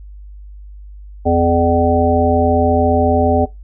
harmonic tone with a mistuned harmonic, 84.5 Hz, E2, 43 cents sharp, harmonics 1 / 3 / 5 / 7 / 9, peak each -17 / -17 / -17 / -17 / -17 dBFS, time 1.25-3.46 s, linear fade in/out 20 ms, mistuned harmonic 7, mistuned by +19 cents, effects noise-tail reverb RT60 0.2 s tail -19 dB re dry + added 50 Hz sine -32 dBFS peak until 3.63 s

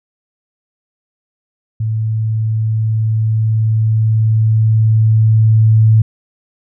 sine tone with level ramp, 110.2 Hz, A2, 3 cents sharp, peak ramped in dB -14 to -5 dBFS, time 1.8-6.02 s, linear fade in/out 5 ms, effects none

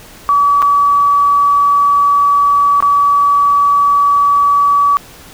sine tone with dropouts, 1143 Hz, D6, 47 cents flat, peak -7 dBFS, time 0.29-4.97 s, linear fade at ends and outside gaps 0 ms, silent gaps 0.62-0.625 / 2.804-2.825 s, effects pink hiss -37 dBFS RMS until 5.33 s

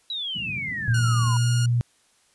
sine exponential sweep, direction down, 3952 to 965 Hz, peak -27 dBFS, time 0.1-1.37 s, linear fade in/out 2 ms
pink band-pass noise, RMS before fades -37 dBFS, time 0.34-1.33 s, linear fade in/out 20 ms, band 100 to 210 Hz, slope 24 dB/octave
sine tone with pitch glide, 116.54 to 119.89 Hz, A#2 to A#2, 0 to +49 cents, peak -18 dBFS, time 0.88-1.81 s, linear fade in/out 0 ms, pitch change +49 cents, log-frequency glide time 1.2-1.51 s
10% pulse tone with vibrato, 1427 Hz, F6, 37 cents sharp, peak -21 dBFS, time 0.94-1.66 s, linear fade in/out 5 ms, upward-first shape sine, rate 20 Hz, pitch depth 15 cents each way
effects white hiss -62 dBFS RMS until 2.34 s + resampled to 24000 Hz

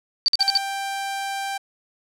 sine tone bursts, 4602 Hz, D8, 36 cents flat, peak -14 dBFS, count 5, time 0.26-0.574 s, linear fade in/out 0 ms, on 22 ms, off 51 ms
sawtooth tone, 787 Hz, G5, 7 cents sharp, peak -22 dBFS, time 0.39-1.58 s, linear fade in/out 10 ms
effects low-pass 12000 Hz 12 dB/octave

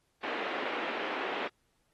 pink band-pass noise, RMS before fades -36 dBFS, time 0.23-1.48 s, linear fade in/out 5 ms, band 320 to 2900 Hz, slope 24 dB/octave, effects pink hiss -75 dBFS RMS until 1.93 s + AAC 32 kbps

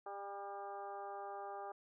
harmonic tone with a mistuned harmonic, 200 Hz, G3, 35 cents sharp, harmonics 2 / 3 / 4 / 5 / 6 / 7 / 8, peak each -51 / -52 / -46 / -58 / -52 / -62 / -63 dBFS, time 0.06-1.72 s, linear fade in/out 5 ms, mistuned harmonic 5, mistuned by -44 cents, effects none

